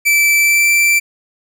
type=tone with pitch glide; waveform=45% pulse; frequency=2323 to 2342 Hz; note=D7 to D7; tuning=-20 to -5 cents; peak=-9 dBFS; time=0.05-1 s; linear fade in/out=20 ms; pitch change=+15 cents; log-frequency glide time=0.36-0.69 s; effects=none